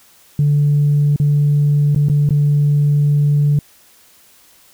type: tone with dropouts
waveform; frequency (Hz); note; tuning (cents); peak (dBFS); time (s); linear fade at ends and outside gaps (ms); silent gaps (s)
sine; 145.8; D3; -12; -9; 0.39-3.59; 2; 1.161-1.199 / 1.948-1.96 / 2.086-2.097 / 2.291-2.306
effects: tanh soft clip ceiling -7 dBFS + white hiss -49 dBFS RMS until 4.73 s